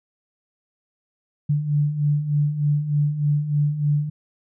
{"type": "beating tone pair", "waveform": "sine", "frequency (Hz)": [144.7, 148], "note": ["D3", "D3"], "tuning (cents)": [-25, 14], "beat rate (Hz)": 3.3, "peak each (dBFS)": [-25, -19], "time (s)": [1.49, 4.1], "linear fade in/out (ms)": 10, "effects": []}